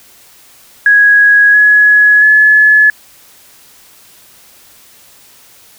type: tone with pitch steps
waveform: sine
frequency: 1661.2 / 1686.3 / 1711.9 Hz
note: G#6 / G#6 / A6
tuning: 0 / +26 / -48 cents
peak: -3 dBFS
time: 0.86-2.9 s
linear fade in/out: 2 ms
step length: 680 ms
effects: white hiss -42 dBFS RMS until 5.78 s